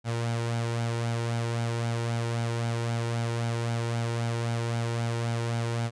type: tone with flanger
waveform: sawtooth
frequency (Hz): 116.54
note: A#2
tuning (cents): 0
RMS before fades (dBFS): -29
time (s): 0.04-5.91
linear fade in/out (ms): 50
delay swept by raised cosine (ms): 1.3 to 2.19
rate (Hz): 3.8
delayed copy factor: +0.5
effects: resampled to 22050 Hz